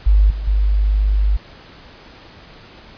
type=tone with level steps; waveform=sine; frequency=50.8 Hz; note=G#1; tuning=38 cents flat; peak=-8 / -21 / -12 dBFS; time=0.06-1.37 s; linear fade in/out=10 ms; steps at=0.3 / 0.47 s; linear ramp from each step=5 ms; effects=pink hiss -42 dBFS RMS until 2.97 s + resampled to 11025 Hz